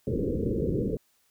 white low-pass noise, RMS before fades -28 dBFS, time 0.07-0.97 s, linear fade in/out 2 ms, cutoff 510 Hz, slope 96 dB/octave, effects white hiss -68 dBFS RMS until 1.3 s

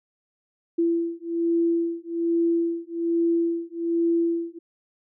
sine beating tone pair, 335.9 / 337.1 Hz, E4 / E4, +33 / +39 cents, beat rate 1.2 Hz, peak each -24 dBFS, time 0.78-4.59 s, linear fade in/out 10 ms, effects none

